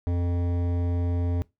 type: tone with hard clipping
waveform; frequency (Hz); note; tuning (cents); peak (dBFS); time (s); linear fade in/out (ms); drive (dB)
sine; 87.31; F2; 0; -25; 0.07-1.42; 0; 14
effects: noise-tail reverb RT60 0.2 s tail -21 dB re dry